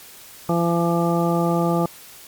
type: harmonic tone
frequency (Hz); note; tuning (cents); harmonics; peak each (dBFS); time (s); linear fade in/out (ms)
170; F3; -46; 1 / 2 / 3 / 4 / 5 / 7; -20 / -23 / -25 / -26 / -27 / -28; 0.49-1.86; 2
effects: white hiss -43 dBFS RMS until 2.27 s + MP3 96 kbps